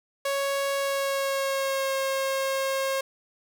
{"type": "tone with pitch glide", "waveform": "sawtooth", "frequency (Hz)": [554.4, 538.6], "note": ["C#5", "C#5"], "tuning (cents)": [0, -50], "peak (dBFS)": -21, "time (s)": [0.25, 3.01], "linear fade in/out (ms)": 5, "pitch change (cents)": -50, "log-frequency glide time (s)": [0.76, 1.94], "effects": []}